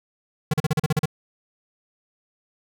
square tone bursts, 153.9 Hz, D#3, 19 cents flat, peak -18 dBFS, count 9, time 0.51-1.057 s, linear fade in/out 5 ms, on 27 ms, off 38 ms, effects none

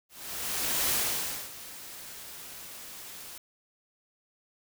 white noise with ADSR envelope, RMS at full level -27 dBFS, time 0.09-3.38 s, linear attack 800 ms, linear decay 600 ms, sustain -17 dB, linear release 3 ms, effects none

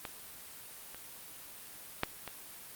clicks, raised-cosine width 0.3 ms, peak -22 / -30 / -12 / -24 dBFS, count 4, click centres 0.052 / 0.946 / 2.034 / 2.277 s, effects white hiss -49 dBFS RMS until 2.75 s + Opus 32 kbps

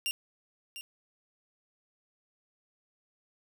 sawtooth tone with echo, 2784 Hz, F7, 6 cents flat, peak -26 dBFS, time 0.06-0.11 s, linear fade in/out 0 ms, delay 700 ms, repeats 1, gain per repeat -11 dB, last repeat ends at 0.81 s, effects none

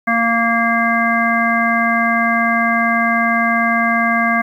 harmonic tone, 231.3 Hz, A#3, 13 cents flat, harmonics 1 / 3 / 5 / 7 / 9, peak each -19 / -19 / -19 / -19 / -19 dBFS, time 0.07-4.42 s, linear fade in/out 10 ms, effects 8-bit

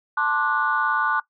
sine chord, D dominant seventh, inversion second, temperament just, 881 / 1057.2 / 1174.7 / 1468.3 Hz, A5 / C6 / D6 / F#6, +2 / +18 / 0 / -14 cents, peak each -26 / -27 / -24 / -22 dBFS, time 0.17-1.2 s, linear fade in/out 5 ms, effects noise-tail reverb RT60 0.1 s tail -18 dB re dry + tanh soft clip ceiling -9 dBFS

